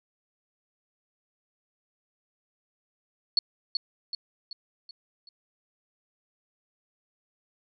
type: tone with echo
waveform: sine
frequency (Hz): 4395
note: C#8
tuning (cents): -16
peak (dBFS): -18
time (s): 3.37-3.39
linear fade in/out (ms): 2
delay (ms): 380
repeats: 5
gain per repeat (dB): -6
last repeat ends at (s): 5.29
effects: none